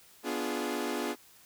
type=chord; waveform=sawtooth; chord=B diminished seventh; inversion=none; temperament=equal with one note detuned; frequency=246.9 / 293.7 / 349.2 / 418 Hz; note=B3 / D4 / F4 / Ab4; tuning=0 / 0 / 0 / +11 cents; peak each=-33 dBFS; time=0.23-1.16 s; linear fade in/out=50 ms; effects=white hiss -58 dBFS RMS until 1.45 s